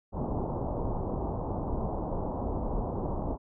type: low-pass noise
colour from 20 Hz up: pink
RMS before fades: -32 dBFS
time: 0.12-3.38 s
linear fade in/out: 50 ms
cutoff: 990 Hz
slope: 48 dB/octave
effects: none